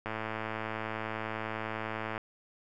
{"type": "click train", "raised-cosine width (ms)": 0.5, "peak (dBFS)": -20, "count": 234, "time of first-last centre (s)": [0.06, 2.178], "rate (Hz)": 110, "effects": []}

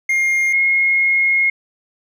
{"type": "tone pair in turn", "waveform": ["triangle", "sine"], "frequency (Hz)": [2126, 2154], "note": ["C7", "C7"], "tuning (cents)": [27, 50], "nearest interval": "unison", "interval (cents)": 23, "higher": "second", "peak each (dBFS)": -12, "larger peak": "neither", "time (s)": [[0.09, 0.53], [0.53, 1.5]], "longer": "second", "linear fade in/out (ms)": 5, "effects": []}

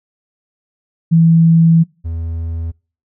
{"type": "tone pair in turn", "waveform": ["sine", "triangle"], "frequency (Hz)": [164.81, 82.41], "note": ["E3", "E2"], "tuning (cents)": [0, 0], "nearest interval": "octave", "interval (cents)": 1200, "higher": "first", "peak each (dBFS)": [-6, -17], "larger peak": "first", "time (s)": [[1.11, 1.84], [2.04, 2.72]], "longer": "first", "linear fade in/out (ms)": 20, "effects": ["noise-tail reverb RT60 0.4 s tail -26 dB re dry"]}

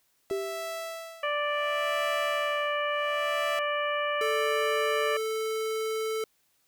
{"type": "tone with tremolo", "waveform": "sawtooth", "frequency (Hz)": 659.3, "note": "E5", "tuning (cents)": 0, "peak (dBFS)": -29, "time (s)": [0.3, 3.59], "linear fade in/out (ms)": 0, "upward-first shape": "sine", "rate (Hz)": 0.69, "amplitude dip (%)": 95}
{"type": "tone with exponential decay", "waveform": "sine", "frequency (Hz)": 392, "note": "G4", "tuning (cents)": 0, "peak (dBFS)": -25, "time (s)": [0.31, 0.96], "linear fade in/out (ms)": 0, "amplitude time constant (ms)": 140}
{"type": "harmonic tone", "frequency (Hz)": 587.3, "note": "D5", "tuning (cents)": 0, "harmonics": [1, 2, 3, 4, 5], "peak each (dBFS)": [-30, -31, -34, -36, -38], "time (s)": [1.23, 5.17], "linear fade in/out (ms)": 5}
{"type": "tone", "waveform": "square", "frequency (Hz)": 440, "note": "A4", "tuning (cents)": 0, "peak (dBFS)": -29, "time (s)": [4.21, 6.24], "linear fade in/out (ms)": 2}
{"effects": ["white hiss -70 dBFS RMS until 6.67 s"]}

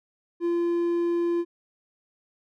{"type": "tone", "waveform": "triangle", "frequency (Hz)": 343.4, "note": "F4", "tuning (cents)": -29, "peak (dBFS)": -20, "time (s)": [0.4, 1.45], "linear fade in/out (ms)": 50, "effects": []}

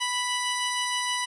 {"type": "tone pair together", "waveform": "15% pulse", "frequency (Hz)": [987.8, 2957], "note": ["B5", "F#7"], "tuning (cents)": [0, -2], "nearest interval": "octave + perfect fifth", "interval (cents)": 1898, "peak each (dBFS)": [-20, -25], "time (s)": [0, 1.26], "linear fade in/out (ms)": 20, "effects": ["resampled to 24000 Hz"]}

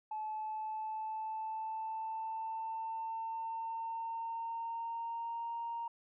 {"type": "tone with pitch glide", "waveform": "sine", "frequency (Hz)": [863, 930.3], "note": ["A5", "A#5"], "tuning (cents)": [-34, -4], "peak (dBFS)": -36, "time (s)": [0.11, 5.88], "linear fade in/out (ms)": 5, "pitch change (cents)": 130, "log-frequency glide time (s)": [0.24, 5.53], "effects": ["tanh soft clip ceiling -32 dBFS"]}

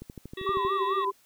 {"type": "click train", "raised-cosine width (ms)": 3, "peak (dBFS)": -27, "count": 9, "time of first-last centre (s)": [0.02, 0.65], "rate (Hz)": 12.7}
{"type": "harmonic tone", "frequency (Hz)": 380, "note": "F#4", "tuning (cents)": 46, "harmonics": [1, 3, 5, 7, 9, 10], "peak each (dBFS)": [-35, -44, -41, -47, -44, -45], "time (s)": [0.37, 1.05], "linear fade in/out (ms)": 5}
{"type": "tone with tremolo", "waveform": "sine", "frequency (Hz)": 392, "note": "G4", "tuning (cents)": 0, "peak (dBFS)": -27, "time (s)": [0.44, 1.12], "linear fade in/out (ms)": 10, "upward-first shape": "triangle", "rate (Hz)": 19, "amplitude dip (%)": 70}
{"type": "tone with vibrato", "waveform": "sine", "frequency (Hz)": 1097, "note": "C#6", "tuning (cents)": -18, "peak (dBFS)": -26, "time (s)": [0.46, 1.11], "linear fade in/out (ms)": 10, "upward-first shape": "sine", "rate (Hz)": 4.5, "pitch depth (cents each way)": 160}
{"effects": ["white hiss -62 dBFS RMS until 1.25 s"]}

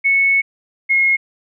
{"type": "tone pair in turn", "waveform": "sine", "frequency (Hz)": [2206, 2158], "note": ["C#7", "C#7"], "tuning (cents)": [-9, -47], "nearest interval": "unison", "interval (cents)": 38, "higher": "first", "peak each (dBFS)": -11, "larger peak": "neither", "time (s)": [[0.04, 0.42], [0.89, 1.17]], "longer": "first", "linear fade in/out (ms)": 20, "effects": []}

